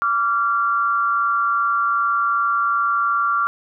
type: tone pair together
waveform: sine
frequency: 1158 / 1380.6 Hz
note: D6 / F6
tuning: -25 / -20 cents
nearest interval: minor third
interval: 305 cents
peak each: -19 dBFS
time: 0.02-3.47 s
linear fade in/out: 0 ms
effects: none